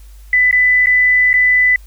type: tone with dropouts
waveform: sine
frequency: 1996 Hz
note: B6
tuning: 18 cents sharp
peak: -8 dBFS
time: 0.33-1.76 s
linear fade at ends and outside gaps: 2 ms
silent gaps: 0.512-0.527 / 0.86-0.869 / 1.331-1.339 s
effects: added 50 Hz sine -35 dBFS peak until 1.86 s + white hiss -51 dBFS RMS until 1.86 s